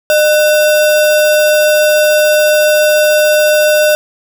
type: tone with sample-and-hold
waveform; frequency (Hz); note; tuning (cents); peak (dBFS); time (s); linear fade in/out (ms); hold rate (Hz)
sine; 607; D#5; -43; -6; 0.1-3.95; 0; 2100
effects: none